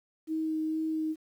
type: tone with vibrato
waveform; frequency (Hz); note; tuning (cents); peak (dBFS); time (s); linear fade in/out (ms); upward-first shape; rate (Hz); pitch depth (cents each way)
sine; 315.6; D#4; +25; -28; 0.27-1.16; 50; sine; 2.2; 11
effects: 10-bit